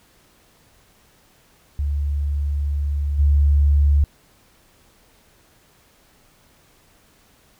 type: tone with level steps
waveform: sine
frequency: 72 Hz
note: D2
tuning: 34 cents flat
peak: -19 / -12 dBFS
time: 1.79-4.04 s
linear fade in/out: 0 ms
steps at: 3.18 s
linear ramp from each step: 20 ms
effects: pink hiss -56 dBFS RMS until 7.59 s